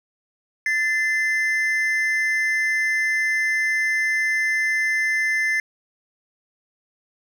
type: tone pair together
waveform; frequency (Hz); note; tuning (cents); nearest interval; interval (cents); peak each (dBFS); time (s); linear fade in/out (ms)
triangle; 1760 / 2066; A6 / C7; 0 / -22; minor third; 278; -20; 0.66-5.6; 2
effects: none